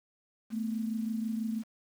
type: tone pair together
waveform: sine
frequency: 220 / 246.1 Hz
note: A3 / B3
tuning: 0 / -6 cents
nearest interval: major second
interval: 194 cents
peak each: -31 / -38 dBFS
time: 0.5-1.64 s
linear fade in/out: 50 ms
effects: 9-bit